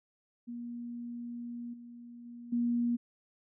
sine tone with level steps, 238.4 Hz, A#3, 39 cents sharp, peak -38 / -46 / -44 / -27 dBFS, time 0.47-2.97 s, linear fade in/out 20 ms, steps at 1.73 / 2.25 / 2.52 s, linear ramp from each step 10 ms, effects none

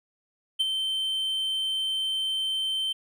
triangle tone with ADSR envelope, 3104 Hz, G7, 18 cents flat, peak -18 dBFS, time 0.59-2.93 s, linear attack 17 ms, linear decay 26 ms, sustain -6 dB, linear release 11 ms, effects none

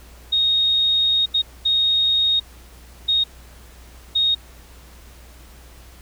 sine tone bursts at uneven times, 3729 Hz, A#7, in tune, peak -15 dBFS, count 5, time 0.32-1.26 / 1.34-1.42 / 1.65-2.4 / 3.08-3.24 / 4.15-4.35 s, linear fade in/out 10 ms, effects added 60 Hz sine -43 dBFS peak until 6.01 s + pink hiss -48 dBFS RMS until 6.01 s

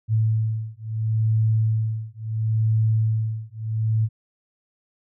sine beating tone pair, 110 / 110.73 Hz, A2 / A2, 0 / +11 cents, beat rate 0.73 Hz, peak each -22 dBFS, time 0.08-4.09 s, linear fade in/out 50 ms, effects none

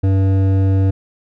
sine tone with hard clipping, 96.3 Hz, G2, 30 cents flat, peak -13 dBFS, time 0.03-0.91 s, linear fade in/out 10 ms, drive 11 dB, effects none

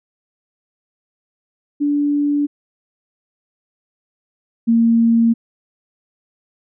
sine tone pair in turn, 290 / 230.2 Hz, D4 / A#3, -22 / -22 cents, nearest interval major third, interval 400 cents, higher first, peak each -14 / -10 dBFS, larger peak second, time 1.8-2.47 / 4.67-5.34 s, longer neither, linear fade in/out 20 ms, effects none

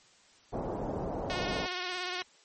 white low-pass noise, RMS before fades -35 dBFS, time 0.52-1.67 s, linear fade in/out 20 ms, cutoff 750 Hz, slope 24 dB/octave
5% pulse tone with vibrato, 362.1 Hz, F#4, 37 cents flat, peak -22 dBFS, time 1.3-2.22 s, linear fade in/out 0 ms, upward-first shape sine, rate 17 Hz, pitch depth 34 cents each way
effects white hiss -61 dBFS RMS until 2.44 s + MP3 32 kbps

